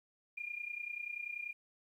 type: tone with amplitude modulation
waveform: sine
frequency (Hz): 2414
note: D7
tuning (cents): +47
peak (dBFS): -36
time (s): 0.37-1.53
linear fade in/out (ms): 10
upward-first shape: sine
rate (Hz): 30.3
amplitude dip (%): 80
effects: 12-bit